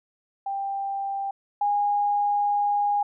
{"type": "tone pair in turn", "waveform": "sine", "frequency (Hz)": [790, 819.6], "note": ["G5", "G#5"], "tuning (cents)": [13, -23], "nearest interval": "minor second", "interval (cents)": 64, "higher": "second", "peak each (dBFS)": [-26, -20], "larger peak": "second", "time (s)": [[0.46, 1.31], [1.61, 3.03]], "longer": "second", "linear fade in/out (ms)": 5, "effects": []}